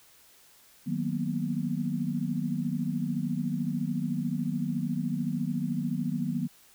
sine chord, B major seventh, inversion first, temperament equal, 155.56 / 185 / 233.1 / 246.9 Hz, D#3 / F#3 / A#3 / B3, 0 / 0 / 0 / 0 cents, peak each -33 dBFS, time 0.86-6.48 s, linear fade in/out 20 ms, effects white hiss -58 dBFS RMS until 6.74 s

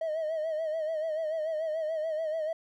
triangle tone with vibrato, 632 Hz, D#5, 27 cents sharp, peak -26 dBFS, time 0.01-2.53 s, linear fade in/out 5 ms, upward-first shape sine, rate 6.9 Hz, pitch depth 67 cents each way, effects tanh soft clip ceiling -24 dBFS

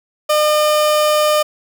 30% pulse tone, 605 Hz, D#5, 49 cents flat, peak -9 dBFS, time 0.29-1.43 s, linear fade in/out 10 ms, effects 8-bit

